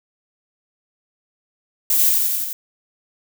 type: noise with echo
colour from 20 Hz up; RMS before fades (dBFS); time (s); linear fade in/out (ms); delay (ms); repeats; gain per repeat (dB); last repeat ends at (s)
violet; -17; 1.9-2.09; 2; 88; 5; -2; 2.53
effects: none